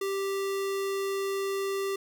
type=tone; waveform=square; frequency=392 Hz; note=G4; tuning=in tune; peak=-29 dBFS; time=0.01-1.96 s; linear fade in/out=5 ms; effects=none